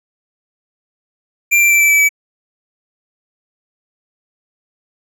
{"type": "tone with pitch steps", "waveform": "square", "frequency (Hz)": [2372, 2356, 2339, 2323, 2307, 2291], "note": ["D7", "D7", "D7", "D7", "D7", "D7"], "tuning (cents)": [17, 5, -8, -20, -31, -44], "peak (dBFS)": -9, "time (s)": [1.51, 2.092], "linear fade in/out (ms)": 20, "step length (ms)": 97, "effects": []}